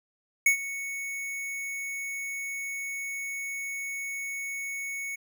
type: tone with ADSR envelope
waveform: square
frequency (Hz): 2217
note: C#7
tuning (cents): 0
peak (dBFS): -17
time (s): 0.46-5.16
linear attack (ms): 4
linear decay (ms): 100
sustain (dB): -16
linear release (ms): 13
effects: none

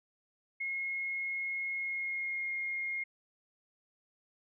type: tone with pitch glide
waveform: sine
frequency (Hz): 2160 to 2138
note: C#7 to C7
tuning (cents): -45 to +37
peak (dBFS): -33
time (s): 0.6-3.04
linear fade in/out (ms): 10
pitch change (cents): -18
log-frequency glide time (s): 1.76-2.5
effects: none

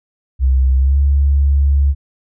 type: tone with pitch glide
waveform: sine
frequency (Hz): 65.41 to 70.1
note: C2 to C#2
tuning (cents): 0 to +20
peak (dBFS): -9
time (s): 0.39-1.95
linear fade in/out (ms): 50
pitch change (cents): +120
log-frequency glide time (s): 0.77-0.98
effects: none

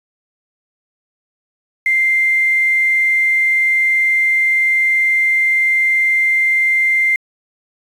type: tone with quantisation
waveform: sine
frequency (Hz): 2093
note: C7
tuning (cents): 0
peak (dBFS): -11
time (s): 1.86-7.16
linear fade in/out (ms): 2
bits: 6
effects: resampled to 32000 Hz

